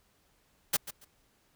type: noise with echo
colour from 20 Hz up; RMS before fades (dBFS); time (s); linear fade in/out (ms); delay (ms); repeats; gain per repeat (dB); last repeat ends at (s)
white; -26; 0.73-0.77; 10; 140; 2; -14; 1.05
effects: pink hiss -69 dBFS RMS until 1.55 s